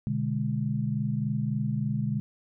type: chord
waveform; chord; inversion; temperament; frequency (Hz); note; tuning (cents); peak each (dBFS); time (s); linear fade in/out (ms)
sine; G# diminished; first; equal; 123.47 / 146.83 / 207.7; B2 / D3 / G#3; 0 / 0 / 0; -30; 0.07-2.2; 0
effects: none